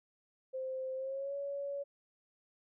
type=tone with pitch glide; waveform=sine; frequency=522 to 562.7 Hz; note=C5 to C#5; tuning=-4 to +26 cents; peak=-36 dBFS; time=0.53-1.84 s; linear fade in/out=20 ms; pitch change=+130 cents; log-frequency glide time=0.95-1.35 s; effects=none